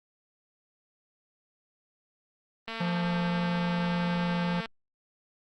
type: click train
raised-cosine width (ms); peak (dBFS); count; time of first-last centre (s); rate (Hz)
0.3; -21; 448; 2.68-4.658; 226
type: harmonic tone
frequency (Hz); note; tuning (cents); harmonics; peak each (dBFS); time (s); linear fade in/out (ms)
174.61; F3; 0; 1 / 3 / 5 / 7 / 9; -27 / -38 / -38 / -45 / -43; 2.8-4.61; 10
effects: Opus 24 kbps